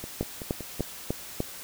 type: two click trains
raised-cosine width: 2 ms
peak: -13 / -23 dBFS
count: 5 / 5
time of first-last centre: 0.21-1.404 / 0.04-0.796 s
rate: 3.35 / 5.29 Hz
effects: white hiss -42 dBFS RMS until 1.63 s